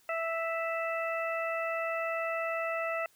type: harmonic tone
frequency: 659.3 Hz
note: E5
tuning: in tune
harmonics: 1 / 2 / 3 / 4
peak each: -33 / -36 / -38 / -39 dBFS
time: 0.09-3.06 s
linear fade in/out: 2 ms
effects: white hiss -65 dBFS RMS until 3.15 s